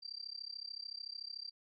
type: tone with amplitude modulation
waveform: sine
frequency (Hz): 4699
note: D8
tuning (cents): 0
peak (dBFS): -39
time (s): 0.02-1.51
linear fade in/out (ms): 20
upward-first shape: sine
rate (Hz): 33.6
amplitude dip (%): 100
effects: none